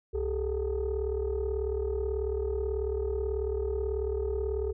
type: tone cluster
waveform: sine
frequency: 67.2 / 395.1 / 433.4 Hz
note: C2 / G4 / A4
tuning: +47 / +14 / -26 cents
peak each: -31 dBFS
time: 0.13-4.73 s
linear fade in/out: 20 ms
effects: tanh soft clip ceiling -23 dBFS